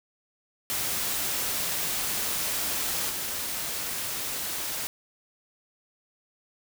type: noise with level steps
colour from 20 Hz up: white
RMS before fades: -29 / -32 dBFS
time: 0.7-4.87 s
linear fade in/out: 0 ms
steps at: 3.09 s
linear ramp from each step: 10 ms
effects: none